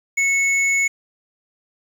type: tone pair together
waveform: sine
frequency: 2200 / 6892 Hz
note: C#7 / A8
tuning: -14 / -37 cents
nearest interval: octave + minor sixth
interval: 1977 cents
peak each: -15 / -23 dBFS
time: 0.17-0.88 s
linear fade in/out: 10 ms
effects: tanh soft clip ceiling -10 dBFS + 7-bit